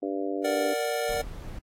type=harmonic tone; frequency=98 Hz; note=G2; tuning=in tune; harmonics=3 / 4 / 5 / 6 / 7; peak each=-31 / -33 / -35 / -37 / -38 dBFS; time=0.02-0.74 s; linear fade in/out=10 ms
type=chord; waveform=square; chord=Bb augmented; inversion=none; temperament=equal; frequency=466.2 / 587.3 / 740 Hz; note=Bb4 / D5 / F#5; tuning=0 / 0 / 0 cents; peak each=-31 / -31 / -33 dBFS; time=0.44-1.22 s; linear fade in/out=10 ms
type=noise; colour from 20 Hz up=brown; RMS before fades=-38 dBFS; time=1.09-1.59 s; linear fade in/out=5 ms
effects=AAC 48 kbps